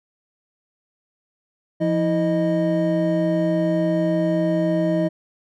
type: tone cluster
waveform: triangle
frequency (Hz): 172 / 324.4 / 619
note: F3 / E4 / D#5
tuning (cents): -26 / -28 / -9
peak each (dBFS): -20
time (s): 1.8-5.09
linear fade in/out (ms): 20
effects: none